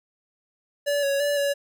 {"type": "tone with pitch steps", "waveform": "square", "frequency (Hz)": [575, 557, 578, 566], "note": ["D5", "C#5", "D5", "C#5"], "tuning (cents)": [-37, 8, -28, 36], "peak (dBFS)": -22, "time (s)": [0.86, 1.54], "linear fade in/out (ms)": 20, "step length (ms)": 170, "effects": []}